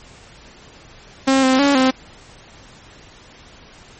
sawtooth tone with pitch steps, 267.6 / 260.9 / 282.1 / 260.4 Hz, C4 / C4 / C#4 / C4, +39 / -5 / +30 / -8 cents, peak -8 dBFS, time 1.27-1.91 s, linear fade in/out 10 ms, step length 160 ms, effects pink hiss -44 dBFS RMS until 3.99 s + MP3 32 kbps

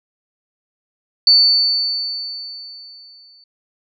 sine tone with exponential decay, 4500 Hz, C#8, 25 cents sharp, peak -6 dBFS, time 1.27-3.44 s, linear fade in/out 2 ms, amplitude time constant 470 ms, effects none

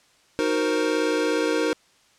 square chord, C half-diminished seventh, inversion first, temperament equal, 311.1 / 370 / 466.2 / 523.3 Hz, Eb4 / Gb4 / Bb4 / C5, 0 / 0 / 0 / 0 cents, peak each -26 / -30 / -25 / -30 dBFS, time 0.39-1.73 s, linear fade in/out 0 ms, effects white hiss -59 dBFS RMS until 2.18 s + low-pass 7000 Hz 12 dB/octave

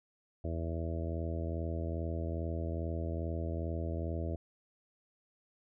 harmonic tone, 82.41 Hz, E2, in tune, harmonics 1 / 2 / 3 / 4 / 5 / 6 / 7 / 8, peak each -35 / -43 / -45 / -43 / -47 / -48 / -46 / -46 dBFS, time 0.44-4.36 s, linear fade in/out 5 ms, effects none

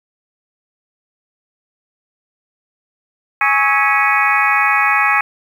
harmonic tone with a mistuned harmonic, 277.2 Hz, C#4, in tune, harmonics 3 / 4 / 5 / 6 / 7 / 8 / 9, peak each -19 / -19 / -19 / -19 / -19 / -19 / -19 dBFS, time 3.41-5.21 s, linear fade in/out 2 ms, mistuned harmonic 5, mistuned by -120 cents, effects 7-bit

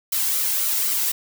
blue noise with flanger, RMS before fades -22 dBFS, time 0.12-1.12 s, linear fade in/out 5 ms, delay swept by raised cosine 1.1 to 1.72 ms, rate 3.9 Hz, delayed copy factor -0.5, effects none

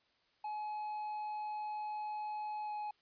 triangle tone with pitch glide, 847 to 841.1 Hz, G#5 to G#5, +34 to +22 cents, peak -36 dBFS, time 0.44-2.91 s, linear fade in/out 5 ms, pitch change -12 cents, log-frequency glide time 2.65-2.71 s, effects white hiss -73 dBFS RMS until 3.01 s + resampled to 11025 Hz

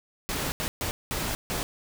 pink noise bursts at uneven times, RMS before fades -30 dBFS, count 5, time 0.29-0.52 / 0.6-0.68 / 0.81-0.91 / 1.11-1.35 / 1.5-1.63 s, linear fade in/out 0 ms, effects none

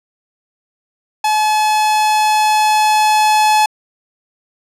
45% pulse tone with level ramp, 856 Hz, A5, 48 cents flat, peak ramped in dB -12 to -9 dBFS, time 1.24-3.66 s, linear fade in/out 5 ms, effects low-pass 11000 Hz 12 dB/octave

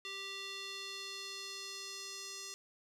square tone with band-pass filter sweep, 392 Hz, G4, in tune, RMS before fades -45 dBFS, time 0.05-2.54 s, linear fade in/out 0 ms, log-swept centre 3400 to 5800 Hz, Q 2.1, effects none

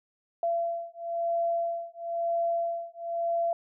sine beating tone pair, 678 / 679 Hz, E5 / F5, +49 / -49 cents, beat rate 1 Hz, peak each -30 dBFS, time 0.43-3.53 s, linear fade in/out 2 ms, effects none

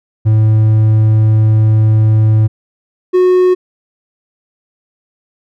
triangle tone pair in turn, 108.9 / 365.6 Hz, A2 / F#4, -17 / -21 cents, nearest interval octave + major sixth, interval 2096 cents, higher second, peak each -4 dBFS, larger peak neither, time 0.25-2.48 / 3.13-3.55 s, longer first, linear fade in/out 20 ms, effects none

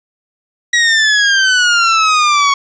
sawtooth exponential sweep, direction down, 1919 to 1108.7 Hz, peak -5 dBFS, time 0.73-2.54 s, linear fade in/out 5 ms, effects resampled to 16000 Hz + 7-bit

